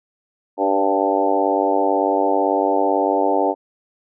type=harmonic tone with a mistuned harmonic; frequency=98 Hz; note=G2; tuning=in tune; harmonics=3 / 4 / 5 / 6 / 7 / 8 / 9; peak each=-23 / -23 / -23 / -23 / -23 / -23 / -23 dBFS; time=0.57-3.55 s; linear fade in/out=50 ms; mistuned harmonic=6; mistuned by=-20 cents; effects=none